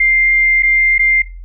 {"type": "tone with dropouts", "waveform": "sine", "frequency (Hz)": 2101, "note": "C7", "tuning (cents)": 7, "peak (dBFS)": -9, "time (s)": [0, 1.22], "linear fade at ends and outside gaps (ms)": 5, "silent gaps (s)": [[0.624, 0.631], [0.981, 0.992]], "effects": ["noise-tail reverb RT60 0.3 s tail -19 dB re dry", "added 43 Hz sine -28 dBFS peak until 1.44 s"]}